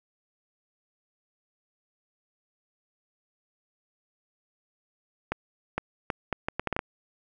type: accelerating click train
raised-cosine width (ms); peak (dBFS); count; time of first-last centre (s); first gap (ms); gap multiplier
0.5; -12; 10; 5.32-6.791; 460; 0.7
effects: none